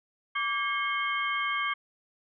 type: tone cluster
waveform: sine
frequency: 1159 / 1616 / 2167 / 3147 Hz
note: D6 / G#6 / C#7 / G7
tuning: -23 / -48 / -40 / +6 cents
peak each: -30 / -35 / -31 / -37 dBFS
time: 0.35-1.74 s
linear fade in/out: 10 ms
effects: none